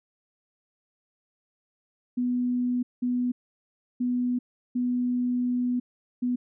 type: tone bursts at uneven times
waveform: sine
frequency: 246.9 Hz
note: B3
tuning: in tune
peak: -23 dBFS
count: 5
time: 2.17-2.83 / 3.02-3.32 / 4-4.39 / 4.75-5.8 / 6.22-6.36 s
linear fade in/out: 10 ms
effects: none